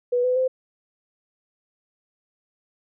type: tone with pitch steps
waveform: sine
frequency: 490 / 503.2 / 516.7 Hz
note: B4 / B4 / C5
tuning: -14 / +32 / -22 cents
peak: -18 dBFS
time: 0.12-0.48 s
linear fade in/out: 10 ms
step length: 120 ms
effects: none